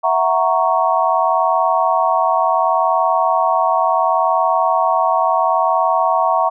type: chord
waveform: sine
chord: F# dominant seventh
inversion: third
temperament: equal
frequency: 659.3 / 740 / 932.3 / 1108.7 Hz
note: E5 / F#5 / A#5 / C#6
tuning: 0 / 0 / 0 / 0 cents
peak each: -18 dBFS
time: 0.03-6.5 s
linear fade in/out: 20 ms
effects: none